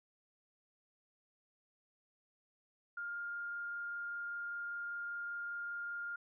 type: tone with frequency modulation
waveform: sine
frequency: 1408 Hz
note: F6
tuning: 14 cents sharp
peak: -39 dBFS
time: 2.97-6.16 s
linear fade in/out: 5 ms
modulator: 25.1 Hz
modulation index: 0.24
effects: none